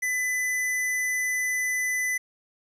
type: tone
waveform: square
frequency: 2003 Hz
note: B6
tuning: 24 cents sharp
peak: -25 dBFS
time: 0.02-2.18 s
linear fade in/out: 10 ms
effects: resampled to 32000 Hz + 10-bit